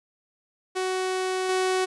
sawtooth tone with level steps, 373 Hz, F#4, 14 cents sharp, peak -21 / -18 dBFS, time 0.75-1.86 s, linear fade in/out 20 ms, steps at 1.49 s, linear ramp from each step 2 ms, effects resampled to 24000 Hz

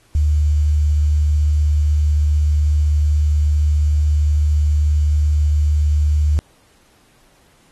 sine tone with quantisation, 74.8 Hz, D2, 32 cents sharp, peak -12 dBFS, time 0.15-6.39 s, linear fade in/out 0 ms, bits 7, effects pink hiss -55 dBFS RMS until 7.71 s + AAC 32 kbps

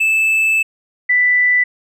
triangle / sine tone pair in turn, 2628 / 1982.5 Hz, E7 / B6, -6 / +6 cents, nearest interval perfect fourth, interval 488 cents, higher first, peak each -10 dBFS, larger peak neither, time 0-0.63 / 1.09-1.64 s, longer first, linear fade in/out 10 ms, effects none

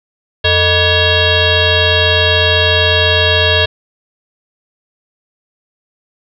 sine tone with frequency modulation, 1681 Hz, G#6, 20 cents sharp, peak -8 dBFS, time 0.44-3.66 s, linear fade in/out 10 ms, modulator 531 Hz, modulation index 4.1, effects none

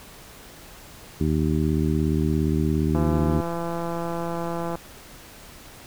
harmonic tone, 77.2 Hz, D#2, 13 cents flat, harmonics 1 / 2 / 3 / 4 / 5, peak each -25 / -24 / -26 / -27 / -30 dBFS, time 1.2-3.41 s, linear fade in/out 10 ms
click train, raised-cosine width 1 ms, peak -16 dBFS, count 306, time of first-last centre 2.95-4.755 s, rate 169 Hz
effects pink hiss -45 dBFS RMS until 5.86 s

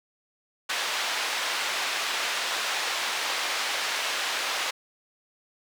white band-pass noise, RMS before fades -29 dBFS, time 0.69-4.71 s, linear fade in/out 10 ms, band 630 to 3800 Hz, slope 12 dB/octave, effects none

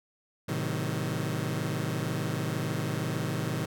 sawtooth chord, A diminished seventh, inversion none, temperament just, 110 / 132 / 158.4 / 190.08 Hz, A2 / C3 / Eb3 / Gb3, 0 / +16 / +31 / +47 cents, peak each -31 / -30 / -29 / -34 dBFS, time 0.48-3.66 s, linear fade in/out 10 ms, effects none

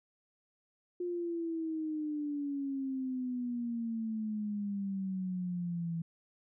sine exponential sweep, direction down, 356.3 to 164.81 Hz, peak -33 dBFS, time 1-6.02 s, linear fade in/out 5 ms, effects none

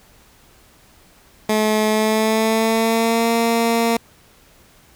15% pulse tone with pitch glide, 215.3 to 230.8 Hz, A3 to A#3, -37 to -17 cents, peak -9 dBFS, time 1.49-3.97 s, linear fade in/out 5 ms, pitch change +120 cents, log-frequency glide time 1.88-3.31 s, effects pink hiss -51 dBFS RMS until 4.95 s

